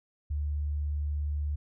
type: tone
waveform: sine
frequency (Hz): 73.6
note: D2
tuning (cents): +4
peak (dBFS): -28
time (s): 0.3-1.56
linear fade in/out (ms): 10
effects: none